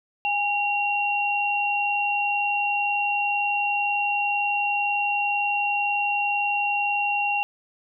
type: tone pair together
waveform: sine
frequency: 818 / 2751 Hz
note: G#5 / F7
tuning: -26 / -27 cents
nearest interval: octave + major sixth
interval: 2099 cents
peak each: -24 dBFS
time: 0.25-7.43 s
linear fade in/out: 0 ms
effects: none